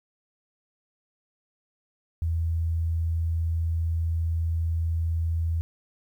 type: tone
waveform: sine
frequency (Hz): 82.41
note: E2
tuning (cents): 0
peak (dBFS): -23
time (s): 2.22-5.61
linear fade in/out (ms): 0
effects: 10-bit